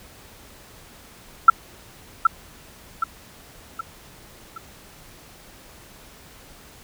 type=tone with echo; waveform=sine; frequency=1335 Hz; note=E6; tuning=22 cents sharp; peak=-3 dBFS; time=1.48-1.5 s; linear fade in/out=5 ms; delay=770 ms; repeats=4; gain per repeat=-7 dB; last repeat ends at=4.58 s; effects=pink hiss -47 dBFS RMS until 6.83 s